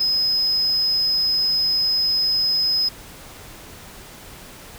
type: tone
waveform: sine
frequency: 5070 Hz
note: D#8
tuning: 32 cents sharp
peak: -15 dBFS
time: 0-2.89 s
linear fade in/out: 10 ms
effects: tanh soft clip ceiling -15 dBFS + pink hiss -41 dBFS RMS until 4.78 s